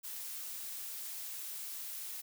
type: noise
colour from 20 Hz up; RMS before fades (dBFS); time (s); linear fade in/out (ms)
blue; -43; 0.03-2.22; 20
effects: none